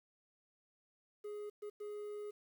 triangle tone bursts at uneven times, 416.9 Hz, G#4, 7 cents sharp, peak -40 dBFS, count 3, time 1.24-1.5 / 1.62-1.7 / 1.8-2.31 s, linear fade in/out 10 ms, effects 11-bit

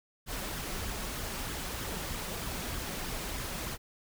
pink noise with flanger, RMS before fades -37 dBFS, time 0.26-3.78 s, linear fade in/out 50 ms, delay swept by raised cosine 0.58 to 5.48 ms, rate 3.2 Hz, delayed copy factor +0.5, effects none

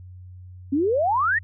sine exponential sweep, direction up, 261.6 to 1929 Hz, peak -18 dBFS, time 0.72-1.39 s, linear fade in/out 10 ms, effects added 91 Hz sine -39 dBFS peak until 1.43 s

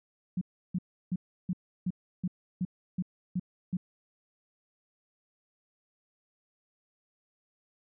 sine tone bursts, 181.1 Hz, F#3, 37 cents flat, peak -27 dBFS, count 10, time 0.37-3.77 s, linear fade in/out 5 ms, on 43 ms, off 330 ms, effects none

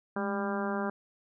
harmonic tone with a mistuned harmonic, 198.7 Hz, G3, 24 cents sharp, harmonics 1 / 2 / 3 / 4 / 5 / 6 / 7 / 8, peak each -33 / -36 / -38 / -39 / -40 / -41 / -41 / -42 dBFS, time 0.16-0.9 s, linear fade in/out 5 ms, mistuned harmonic 1, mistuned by +70 cents, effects none

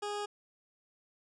20% pulse tone, 412.7 Hz, G#4, 11 cents flat, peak -30 dBFS, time 0.02-0.26 s, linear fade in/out 10 ms, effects resampled to 22050 Hz

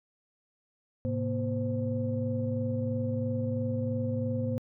sine tone cluster, 107 / 130 / 239.1 / 518 Hz, A2 / C3 / A#3 / C5, -48 / -11 / +44 / -17 cents, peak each -31 / -37 / -32 / -34 dBFS, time 1.05-4.58 s, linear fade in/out 0 ms, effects tanh soft clip ceiling -18 dBFS

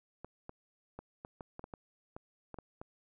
clicks, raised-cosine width 1 ms, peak -30 dBFS, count 12, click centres 0.246 / 0.494 / 0.99 / 1.249 / 1.408 / 1.594 / 1.641 / 1.738 / 2.165 / 2.543 / 2.587 / 2.815 s, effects none

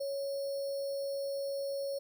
sine tone with sample-and-hold, 554.4 Hz, C#5, in tune, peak -33 dBFS, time 0-1.99 s, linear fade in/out 10 ms, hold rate 4900 Hz, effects none

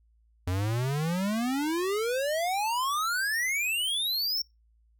square exponential sweep, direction up, 87.31 to 5550 Hz, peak -27 dBFS, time 0.47-4.42 s, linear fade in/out 5 ms, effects noise-tail reverb RT60 0.2 s tail -25 dB re dry + added 56 Hz sine -61 dBFS peak until 4.99 s

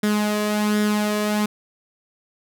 sawtooth tone with flanger, 210 Hz, G#3, 19 cents sharp, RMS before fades -21 dBFS, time 0.03-1.46 s, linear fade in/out 5 ms, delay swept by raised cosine 0.56 to 1.76 ms, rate 1.3 Hz, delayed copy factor +0.55, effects none

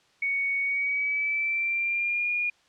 sine tone with pitch glide, 2229 to 2431 Hz, C#7 to D#7, +9 to -41 cents, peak -24 dBFS, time 0.22-2.5 s, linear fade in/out 5 ms, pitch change +150 cents, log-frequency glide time 0.61-2.3 s, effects white hiss -63 dBFS RMS until 2.68 s + low-pass 5000 Hz 12 dB/octave

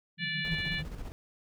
pink band-pass noise, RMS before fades -39 dBFS, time 0.17-0.87 s, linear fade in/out 50 ms, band 150 to 180 Hz, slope 96 dB/octave
harmonic tone, 583 Hz, D5, 13 cents flat, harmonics 3 / 4 / 5 / 6 / 7, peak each -35 / -37 / -39 / -41 / -42 dBFS, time 0.18-0.83 s, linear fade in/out 50 ms
brown noise with tremolo, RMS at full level -39 dBFS, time 0.45-1.12 s, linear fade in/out 0 ms, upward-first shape square, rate 15 Hz, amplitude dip 45%
effects none

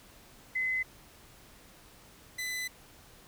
sine / sawtooth tone pair in turn, 2036 / 2007 Hz, C7 / B6, -48 / +27 cents, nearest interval unison, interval 25 cents, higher first, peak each -28 / -30 dBFS, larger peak first, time 0.55-0.83 / 2.38-2.68 s, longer second, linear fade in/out 10 ms, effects pink hiss -56 dBFS RMS until 3.27 s

